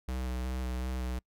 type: tone with vibrato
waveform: square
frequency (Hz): 63.2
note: B1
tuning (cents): +41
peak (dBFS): -33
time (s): 0.08-1.19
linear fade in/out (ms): 5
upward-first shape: square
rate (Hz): 2.7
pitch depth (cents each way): 16
effects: noise-tail reverb RT60 0.1 s tail -26 dB re dry